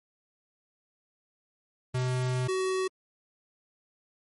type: tone pair in turn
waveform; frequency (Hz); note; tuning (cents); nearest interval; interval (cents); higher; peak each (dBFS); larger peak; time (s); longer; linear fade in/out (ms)
square; 127 / 375.8; B2 / F#4; +49 / +27; octave + perfect fifth; 1878; second; -27; neither; 1.94-2.48 / 2.48-2.88; first; 10
effects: MP3 48 kbps